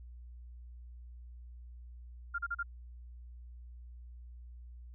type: tone bursts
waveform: sine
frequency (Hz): 1396.9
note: F6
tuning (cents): 0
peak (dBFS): -32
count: 4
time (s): 2.34-2.631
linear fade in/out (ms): 10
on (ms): 45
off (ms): 37
effects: added 60 Hz sine -47 dBFS peak until 4.94 s